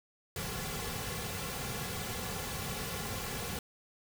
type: noise with comb filter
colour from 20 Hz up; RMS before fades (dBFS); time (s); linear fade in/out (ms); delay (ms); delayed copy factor
pink; -38; 0.36-3.59; 2; 3.2; -0.7
effects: none